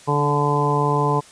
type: harmonic tone with a mistuned harmonic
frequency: 145.4 Hz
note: D3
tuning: 17 cents flat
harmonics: 1 / 2 / 3 / 4 / 5 / 6 / 7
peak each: -21 / -28 / -23 / -31 / -29 / -24 / -22 dBFS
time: 0.07-1.21 s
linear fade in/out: 20 ms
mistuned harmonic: 2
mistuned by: +15 cents
effects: white hiss -46 dBFS RMS until 1.31 s + resampled to 22050 Hz